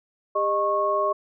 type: tone cluster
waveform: sine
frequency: 402.1 / 615 / 1096 Hz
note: G4 / D#5 / C#6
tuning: +44 / -20 / -20 cents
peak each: -28 / -24 / -23 dBFS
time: 0.35-1.13 s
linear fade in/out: 10 ms
effects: none